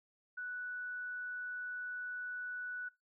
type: tone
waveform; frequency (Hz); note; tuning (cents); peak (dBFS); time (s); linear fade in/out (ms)
sine; 1480; F#6; 0; -39; 0.37-2.89; 10
effects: noise-tail reverb RT60 0.2 s tail -20 dB re dry